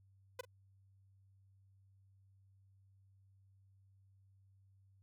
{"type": "tone with echo", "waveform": "sawtooth", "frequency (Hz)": 502, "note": "B4", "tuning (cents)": 28, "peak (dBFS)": -36, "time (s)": [0.39, 0.41], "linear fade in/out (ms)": 5, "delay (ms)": 42, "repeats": 1, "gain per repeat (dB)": -14, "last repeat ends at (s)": 0.452, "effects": ["added 97 Hz sine -65 dBFS peak until 5.02 s"]}